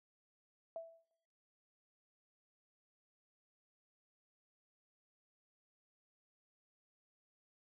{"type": "tone with exponential decay", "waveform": "sine", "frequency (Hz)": 660, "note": "E5", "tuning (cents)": 2, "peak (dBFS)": -39, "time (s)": [0.76, 1.11], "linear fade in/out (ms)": 1, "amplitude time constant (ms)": 75, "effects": ["noise-tail reverb RT60 0.8 s tail -22 dB re dry"]}